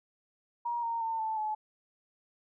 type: tone with pitch steps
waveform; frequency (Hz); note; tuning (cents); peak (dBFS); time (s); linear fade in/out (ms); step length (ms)
sine; 948 / 924.7 / 902.1 / 879.9 / 858.3; A#5 / A#5 / A5 / A5 / A5; +29 / -14 / +43 / 0 / -43; -30; 0.65-1.55; 10; 180
effects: none